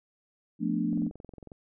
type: chord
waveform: sine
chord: B half-diminished seventh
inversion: second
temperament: equal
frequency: 174.61 / 220 / 246.9 / 293.7 Hz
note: F3 / A3 / B3 / D4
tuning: 0 / 0 / 0 / 0 cents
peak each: -32 / -30 / -33 / -31 dBFS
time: 0.59-1.11 s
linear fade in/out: 50 ms
type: click train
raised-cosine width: 2 ms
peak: -32 dBFS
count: 14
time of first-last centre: 0.93-1.518 s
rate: 22.1 Hz
effects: none